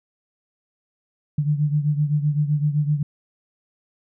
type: beating tone pair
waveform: sine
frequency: 146.83 / 154.63 Hz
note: D3 / D#3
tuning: 0 / -10 cents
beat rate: 7.8 Hz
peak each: -19 / -24 dBFS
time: 1.38-3.03 s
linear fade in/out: 5 ms
effects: none